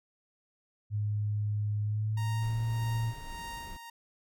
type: tone with pitch glide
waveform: sine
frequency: 104.6 to 114.73 Hz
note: G#2 to A#2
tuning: +13 to -27 cents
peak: -28 dBFS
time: 0.9-3.14 s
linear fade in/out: 50 ms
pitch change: +160 cents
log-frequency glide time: 1.82-2.64 s
type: tone with tremolo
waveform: sawtooth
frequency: 931 Hz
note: A#5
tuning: 2 cents flat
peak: -35 dBFS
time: 2.17-3.9 s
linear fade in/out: 5 ms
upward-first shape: sine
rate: 1.7 Hz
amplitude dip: 55%
type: noise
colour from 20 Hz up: brown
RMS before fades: -45 dBFS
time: 2.42-3.77 s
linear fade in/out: 5 ms
effects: none